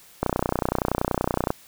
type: click train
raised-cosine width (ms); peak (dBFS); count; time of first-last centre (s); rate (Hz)
1; -7; 40; 0.23-1.505; 30.6
effects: white hiss -51 dBFS RMS until 1.67 s